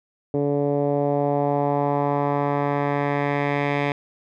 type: tone with low-pass filter sweep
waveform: 10% pulse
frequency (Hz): 143.4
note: D3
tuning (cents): -41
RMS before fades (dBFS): -22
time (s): 0.34-3.92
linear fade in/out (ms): 2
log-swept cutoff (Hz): 440 to 2500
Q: 1.8
effects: none